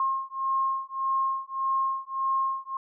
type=beating tone pair; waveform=sine; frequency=1070 / 1071.7 Hz; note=C6 / C6; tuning=+38 / +41 cents; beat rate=1.7 Hz; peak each=-28 dBFS; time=0-2.77 s; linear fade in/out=2 ms; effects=none